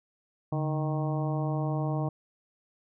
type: harmonic tone with a mistuned harmonic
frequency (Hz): 155.56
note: D#3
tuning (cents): 0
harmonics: 1 / 2 / 3 / 4 / 5 / 6 / 7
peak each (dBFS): -28 / -35 / -40 / -37 / -39 / -43 / -43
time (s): 0.52-2.09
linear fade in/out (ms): 5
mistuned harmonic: 1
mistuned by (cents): -110
effects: none